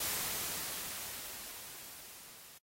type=noise with level ramp; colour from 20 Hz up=white; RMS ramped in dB=-35 to -55 dBFS; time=0-2.58 s; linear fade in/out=5 ms; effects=noise-tail reverb RT60 0.1 s tail -26 dB re dry + AAC 48 kbps